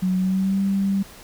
sine tone with pitch glide, 185 to 196 Hz, F#3 to G3, 0 to 0 cents, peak -18 dBFS, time 0.02-1.03 s, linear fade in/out 10 ms, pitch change +100 cents, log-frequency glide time 0.17-0.61 s, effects pink hiss -44 dBFS RMS until 1.23 s

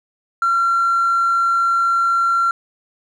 sine tone with hard clipping, 1368 Hz, F6, 36 cents flat, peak -14 dBFS, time 0.42-2.51 s, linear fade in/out 2 ms, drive 1 dB, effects none

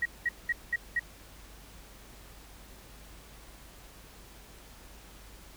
sine tone bursts, 1900 Hz, A#6, 33 cents sharp, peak -25 dBFS, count 5, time 0.02-0.995 s, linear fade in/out 5 ms, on 35 ms, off 200 ms, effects added 50 Hz sine -53 dBFS peak until 5.56 s + pink hiss -53 dBFS RMS until 5.56 s

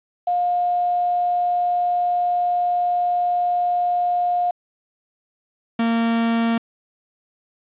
sine / 45% pulse tone pair in turn, 710 / 230.1 Hz, F5 / A#3, +28 / -22 cents, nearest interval octave + minor sixth, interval 1950 cents, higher first, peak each -17 dBFS, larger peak neither, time 0.27-4.51 / 5.79-6.58 s, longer first, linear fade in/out 5 ms, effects resampled to 8000 Hz + 8-bit

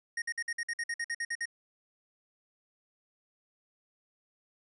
square tone bursts, 1864.7 Hz, A#6, in tune, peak -32 dBFS, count 13, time 0.17-1.456 s, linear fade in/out 5 ms, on 50 ms, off 53 ms, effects resampled to 24000 Hz

